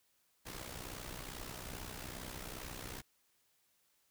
pink noise with amplitude modulation, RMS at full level -43 dBFS, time 0.45-3.02 s, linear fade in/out 20 ms, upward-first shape sine, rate 62.4 Hz, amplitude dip 70%, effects white hiss -75 dBFS RMS until 4.1 s

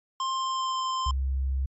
square tone with pitch glide, 1055 to 1042.9 Hz, C6 to C6, +14 to -6 cents, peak -27 dBFS, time 0.2-1.11 s, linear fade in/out 2 ms, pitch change -20 cents, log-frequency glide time 0.32-0.83 s
sine tone, 66.6 Hz, C2, 31 cents sharp, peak -24 dBFS, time 1.06-1.66 s, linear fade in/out 5 ms
effects MP3 32 kbps

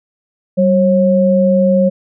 sine tone pair together, 192.1 / 542.7 Hz, G3 / C#5, -35 / -37 cents, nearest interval octave + tritone, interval 1798 cents, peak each -11 dBFS, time 0.57-1.9 s, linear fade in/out 20 ms, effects none

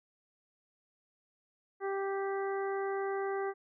harmonic tone, 392 Hz, G4, in tune, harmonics 1 / 2 / 3 / 4 / 5, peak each -33 / -39 / -43 / -45 / -47 dBFS, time 1.8-3.54 s, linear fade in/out 50 ms, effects none

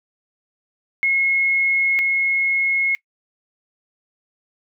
sine tone pair in turn, 2168 / 2168 Hz, C#7 / C#7, -39 / -39 cents, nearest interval unison, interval 0 cents, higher neither, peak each -15 / -16 dBFS, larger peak first, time 1.03-1.99 / 1.99-2.95 s, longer neither, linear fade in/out 0 ms, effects noise-tail reverb RT60 0.1 s tail -22 dB re dry

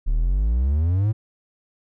triangle exponential sweep, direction up, 34.65 to 112.6 Hz, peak -15 dBFS, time 0.06-1.13 s, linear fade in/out 20 ms, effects none

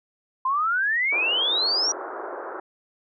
sine exponential sweep, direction up, 1020 to 5840 Hz, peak -20 dBFS, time 0.45-1.92 s, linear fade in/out 5 ms
pink band-pass noise, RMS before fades -34 dBFS, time 1.12-2.6 s, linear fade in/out 5 ms, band 340 to 1500 Hz, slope 48 dB/octave
effects none

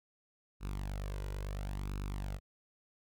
sawtooth tone with flanger, 49 Hz, G1, in tune, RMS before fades -39 dBFS, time 0.6-2.4 s, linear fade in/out 50 ms, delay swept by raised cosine 0.76 to 2.06 ms, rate 0.73 Hz, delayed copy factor +0.6, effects none

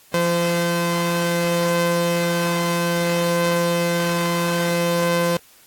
sawtooth tone pair together, 171.8 / 514.8 Hz, F3 / C5, -28 / -28 cents, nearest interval octave + perfect fifth, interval 1900 cents, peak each -17 dBFS, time 0.14-5.37 s, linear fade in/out 2 ms, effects white hiss -51 dBFS RMS until 5.66 s + AAC 64 kbps

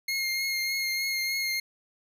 25% pulse tone with vibrato, 2139 Hz, C7, 38 cents sharp, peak -23 dBFS, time 0.08-1.6 s, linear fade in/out 5 ms, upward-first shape triangle, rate 3.3 Hz, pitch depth 24 cents each way, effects none

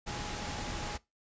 sine tone in noise, 830.6 Hz, G#5, in tune, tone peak -45 dBFS, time 0.06-0.98 s, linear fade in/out 20 ms, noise pink, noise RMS -38 dBFS, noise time 0.06-0.98 s, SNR -10 dB, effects noise-tail reverb RT60 0.2 s tail -20 dB re dry + resampled to 16000 Hz

